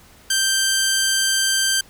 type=tone; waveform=10% pulse; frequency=1568 Hz; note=G6; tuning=in tune; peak=-8 dBFS; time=0.3-1.81 s; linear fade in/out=5 ms; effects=pink hiss -49 dBFS RMS until 1.89 s

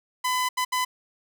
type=tone bursts at uneven times; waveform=sawtooth; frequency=1007 Hz; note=B5; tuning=33 cents sharp; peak=-19 dBFS; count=3; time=0.24-0.49 / 0.57-0.65 / 0.72-0.85 s; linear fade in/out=10 ms; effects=none

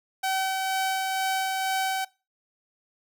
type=tone with tremolo; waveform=sawtooth; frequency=764 Hz; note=G5; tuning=45 cents flat; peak=-20 dBFS; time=0.23-2.05 s; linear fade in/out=10 ms; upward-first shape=sine; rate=2.1 Hz; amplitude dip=25%; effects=noise-tail reverb RT60 0.3 s tail -22 dB re dry

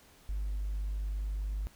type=tone with hard clipping; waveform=sine; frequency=50.2 Hz; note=G1; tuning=42 cents sharp; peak=-32 dBFS; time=0.29-1.67 s; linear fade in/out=0 ms; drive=1 dB; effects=pink hiss -60 dBFS RMS until 1.75 s

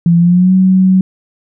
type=tone with pitch glide; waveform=sine; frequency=170 to 187.54 Hz; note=F3 to F#3; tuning=-46 to +24 cents; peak=-5 dBFS; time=0.06-1.01 s; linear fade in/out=2 ms; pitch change=+170 cents; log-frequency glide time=0.18-0.53 s; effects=none

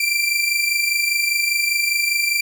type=tone pair together; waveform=sawtooth; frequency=2349 / 2374 Hz; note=D7 / D7; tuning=0 / +18 cents; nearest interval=unison; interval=18 cents; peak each=-16 / -18 dBFS; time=0-2.41 s; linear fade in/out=5 ms; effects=none

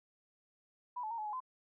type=tone with pitch steps; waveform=sine; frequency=983 / 865 / 924 / 855 / 841 / 1025 Hz; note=B5 / A5 / A#5 / A5 / G#5 / C6; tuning=-8 / -30 / -16 / -50 / +22 / -36 cents; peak=-37 dBFS; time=0.96-1.404 s; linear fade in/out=10 ms; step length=74 ms; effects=none

